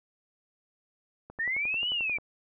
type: click train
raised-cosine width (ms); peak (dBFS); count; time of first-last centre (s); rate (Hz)
1; -30; 11; 1.3-2.185; 11.3
type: linear two-way sweep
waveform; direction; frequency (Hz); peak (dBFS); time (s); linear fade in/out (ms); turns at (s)
sine; up then down; 1760 to 3015 to 2285; -27; 1.39-2.18; 10; 1.9
effects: none

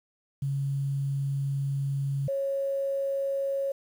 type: tone pair in turn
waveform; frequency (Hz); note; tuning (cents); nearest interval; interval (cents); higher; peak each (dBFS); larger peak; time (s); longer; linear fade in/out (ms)
sine; 138.59 / 549.6; C#3 / C#5; 0 / -15; 2 octaves; 2385; second; -26; neither; 0.42-2.28 / 2.28-3.72; first; 5
effects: 9-bit

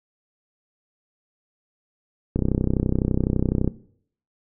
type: click train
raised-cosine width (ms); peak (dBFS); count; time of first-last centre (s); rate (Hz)
3; -8; 43; 2.36-3.677; 31.9
effects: noise-tail reverb RT60 0.6 s tail -17 dB re dry

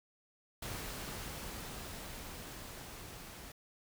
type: noise with level ramp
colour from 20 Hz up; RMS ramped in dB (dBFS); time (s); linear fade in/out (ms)
pink; -42 to -50; 0.62-3.52; 5
effects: none

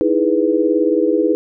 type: chord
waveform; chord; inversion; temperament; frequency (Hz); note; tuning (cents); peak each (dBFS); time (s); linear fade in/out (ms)
sine; E major seventh; third; equal; 311.1 / 329.6 / 415.3 / 493.9; D#4 / E4 / G#4 / B4; 0 / 0 / 0 / 0; -18; 0.01-1.35; 0
effects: none

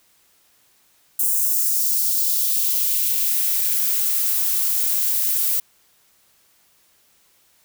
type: noise with high-pass filter sweep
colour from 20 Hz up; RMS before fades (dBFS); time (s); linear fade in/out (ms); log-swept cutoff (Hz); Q
violet; -20; 1.19-5.6; 5; 8400 to 420; 1.4
effects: white hiss -59 dBFS RMS until 7.64 s

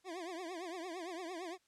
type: tone with vibrato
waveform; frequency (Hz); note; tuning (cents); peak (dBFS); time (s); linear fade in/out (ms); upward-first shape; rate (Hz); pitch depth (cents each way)
25% pulse; 349.2; F4; 0; -38; 0.04-1.58; 50; triangle; 8.8; 180
effects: white hiss -75 dBFS RMS until 1.67 s + low-pass 8000 Hz 12 dB/octave

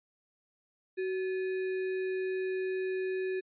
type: tone with sample-and-hold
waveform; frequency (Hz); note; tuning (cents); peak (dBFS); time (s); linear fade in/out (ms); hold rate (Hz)
sine; 374.4; F#4; +20; -30; 0.97-3.41; 20; 2100
effects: resampled to 8000 Hz

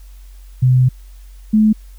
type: tone pair in turn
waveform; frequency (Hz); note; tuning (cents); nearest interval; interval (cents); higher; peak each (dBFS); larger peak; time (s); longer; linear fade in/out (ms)
sine; 127.5 / 215.4; C3 / A3; -44 / -37; major sixth; 907; second; -8; neither; 0.62-0.89 / 1.53-1.73; first; 10
effects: added 46 Hz sine -35 dBFS peak until 1.98 s + white hiss -53 dBFS RMS until 1.98 s

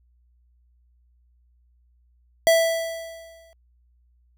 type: tone with exponential decay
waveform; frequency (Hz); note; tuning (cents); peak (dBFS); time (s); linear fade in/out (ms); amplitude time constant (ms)
square; 659.3; E5; 0; -13; 2.47-3.53; 0; 230
effects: added 60 Hz sine -58 dBFS peak until 4.37 s

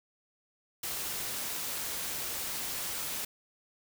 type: noise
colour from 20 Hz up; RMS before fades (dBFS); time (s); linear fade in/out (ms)
white; -36; 0.83-3.25; 5
effects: none

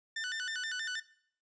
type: tone with vibrato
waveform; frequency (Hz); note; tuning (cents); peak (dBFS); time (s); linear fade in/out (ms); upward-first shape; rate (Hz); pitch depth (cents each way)
sawtooth; 1634; G#6; -29; -31; 0.16-1; 5; square; 6.3; 160
effects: noise-tail reverb RT60 0.6 s tail -19 dB re dry + resampled to 16000 Hz

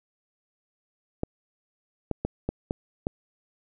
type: clicks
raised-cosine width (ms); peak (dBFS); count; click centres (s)
2; -13; 6; 1.234 / 2.113 / 2.25 / 2.49 / 2.709 / 3.069
effects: none

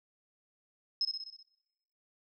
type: tone with echo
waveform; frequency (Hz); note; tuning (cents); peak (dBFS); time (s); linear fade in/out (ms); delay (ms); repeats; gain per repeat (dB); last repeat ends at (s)
sine; 5160; E8; -38; -27; 1.01-1.05; 2; 63; 6; -4; 1.428
effects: noise-tail reverb RT60 1.0 s tail -21 dB re dry

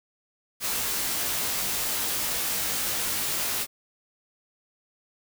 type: noise with comb filter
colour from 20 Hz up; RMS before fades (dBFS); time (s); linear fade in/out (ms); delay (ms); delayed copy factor
white; -28; 0.6-3.67; 50; 18; -0.85
effects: none

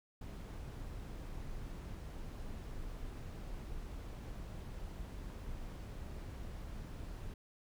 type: noise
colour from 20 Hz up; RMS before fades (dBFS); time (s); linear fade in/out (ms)
brown; -45; 0.21-7.34; 5
effects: none

